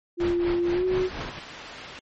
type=tone with pitch glide; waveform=sine; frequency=347.1 to 369.9 Hz; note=F4 to F#4; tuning=-11 to 0 cents; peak=-21 dBFS; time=0.17-1.1 s; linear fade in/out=50 ms; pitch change=+111 cents; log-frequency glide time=0.72-0.85 s
type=noise with tremolo; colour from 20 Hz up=pink; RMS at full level=-30 dBFS; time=0.2-1.39 s; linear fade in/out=2 ms; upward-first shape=triangle; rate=4.2 Hz; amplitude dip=85%
type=noise; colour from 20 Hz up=white; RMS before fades=-34 dBFS; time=1.01-1.99 s; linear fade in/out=0 ms
effects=low-pass 3000 Hz 12 dB/octave + MP3 32 kbps